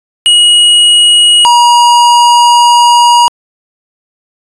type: tone pair in turn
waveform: square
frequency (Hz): 2900 / 955.5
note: F#7 / A#5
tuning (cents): -35 / +43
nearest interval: octave + perfect fifth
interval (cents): 1922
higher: first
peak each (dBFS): -3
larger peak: neither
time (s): 0.26-1.45 / 1.45-3.28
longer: second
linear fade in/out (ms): 0
effects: resampled to 22050 Hz